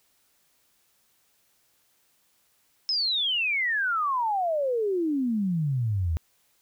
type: exponential sweep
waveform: sine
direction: down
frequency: 5274 to 76.3 Hz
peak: -23 dBFS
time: 2.89-6.17 s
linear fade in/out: 0 ms
effects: white hiss -67 dBFS RMS until 6.61 s